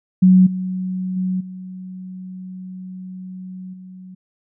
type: tone with level steps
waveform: sine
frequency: 185.2 Hz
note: F#3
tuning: 2 cents sharp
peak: -7 / -21 / -18 / -30 / -35 dBFS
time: 0.22-4.15 s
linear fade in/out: 10 ms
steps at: 0.46 / 1.16 / 1.4 / 3.73 s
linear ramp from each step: 10 ms
effects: none